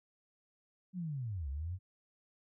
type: linear two-way sweep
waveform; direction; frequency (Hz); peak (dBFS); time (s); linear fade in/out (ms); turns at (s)
sine; down then up; 190 to 65.41 to 96.4; -36; 0.93-1.79; 50; 1.49
effects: none